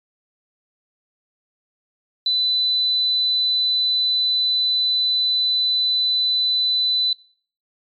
sine tone, 4000 Hz, B7, 21 cents sharp, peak -16 dBFS, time 2.26-7.13 s, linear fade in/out 2 ms, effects noise-tail reverb RT60 0.5 s tail -22 dB re dry + MP3 48 kbps

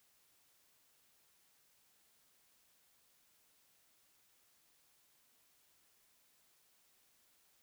silence, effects white hiss -72 dBFS RMS until 7.62 s

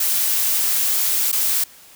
blue noise with dropouts, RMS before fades -19 dBFS, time 0-1.64 s, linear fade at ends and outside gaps 5 ms, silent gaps 1.317-1.326 s, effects white hiss -46 dBFS RMS until 1.95 s

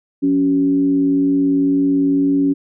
sine tone with frequency modulation, 280 Hz, C#4, 18 cents sharp, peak -12 dBFS, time 0.22-2.54 s, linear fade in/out 20 ms, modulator 102 Hz, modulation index 0.41, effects none

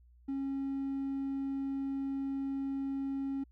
triangle tone, 272.9 Hz, C#4, 27 cents flat, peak -30 dBFS, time 0.28-3.44 s, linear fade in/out 10 ms, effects tanh soft clip ceiling -27 dBFS + added 60 Hz sine -58 dBFS peak until 3.51 s

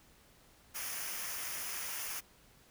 white noise with comb filter, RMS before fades -40 dBFS, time 0.74-2.21 s, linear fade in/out 20 ms, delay 0.25 ms, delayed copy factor -0.6, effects pink hiss -63 dBFS RMS until 2.7 s

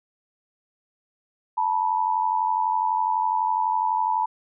sine tone pair together, 880 / 972 Hz, A5 / B5, 0 / -28 cents, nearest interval major second, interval 172 cents, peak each -23 dBFS, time 1.57-4.26 s, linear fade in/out 10 ms, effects none

